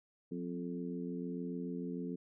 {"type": "harmonic tone with a mistuned harmonic", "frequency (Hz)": 86.8, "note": "F2", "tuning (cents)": -10, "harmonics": [2, 3, 4, 5], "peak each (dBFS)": [-41, -41, -47, -46], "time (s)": [0.31, 2.16], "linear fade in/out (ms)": 10, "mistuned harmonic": 2, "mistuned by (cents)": 54, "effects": []}